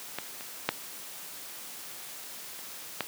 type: clicks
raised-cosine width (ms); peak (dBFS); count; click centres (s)
0.3; -16 / -25 / -8 / -28 / -12; 5; 0.186 / 0.409 / 0.69 / 2.591 / 3.007
effects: white hiss -43 dBFS RMS until 3.07 s + high-pass 150 Hz 12 dB/octave